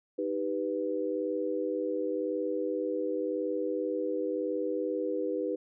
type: chord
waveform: sine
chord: Eb augmented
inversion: none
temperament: equal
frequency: 311.1 / 392 / 493.9 Hz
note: Eb4 / G4 / B4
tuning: 0 / 0 / 0 cents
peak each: -34 / -34 / -32 dBFS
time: 0.18-5.56 s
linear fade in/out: 10 ms
effects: none